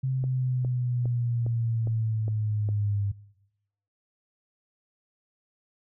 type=linear sweep; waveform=sine; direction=down; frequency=132.1 to 100 Hz; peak=-24 dBFS; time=0.03-3.12 s; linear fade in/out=10 ms
type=click train; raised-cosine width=2 ms; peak=-25 dBFS; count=7; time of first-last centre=0.24-2.689 s; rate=2.45 Hz
effects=noise-tail reverb RT60 0.9 s tail -22 dB re dry